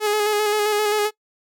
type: tone with vibrato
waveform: sawtooth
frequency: 420.5 Hz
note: G#4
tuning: 22 cents sharp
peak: -14 dBFS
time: 0-1.11 s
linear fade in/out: 50 ms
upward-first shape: square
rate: 7.6 Hz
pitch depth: 24 cents each way
effects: noise-tail reverb RT60 0.1 s tail -23 dB re dry